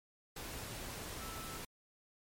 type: tone in noise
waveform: sine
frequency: 1318.5 Hz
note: E6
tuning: in tune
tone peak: -50 dBFS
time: 1.2-1.57 s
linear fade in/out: 5 ms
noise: pink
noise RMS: -45 dBFS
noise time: 0.36-1.65 s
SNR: -8 dB
effects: MP3 64 kbps